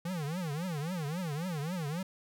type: tone with vibrato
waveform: square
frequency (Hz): 163.3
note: E3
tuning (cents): -16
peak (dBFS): -34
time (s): 0.05-2.03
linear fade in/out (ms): 5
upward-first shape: triangle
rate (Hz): 3.7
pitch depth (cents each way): 290
effects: none